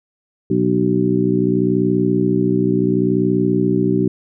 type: harmonic tone with a mistuned harmonic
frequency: 60.7 Hz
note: B1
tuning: 29 cents flat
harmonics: 2 / 3 / 4 / 5 / 6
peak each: -23 / -19 / -21 / -19 / -19 dBFS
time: 0.5-4.08 s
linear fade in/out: 5 ms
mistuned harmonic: 6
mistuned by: +63 cents
effects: none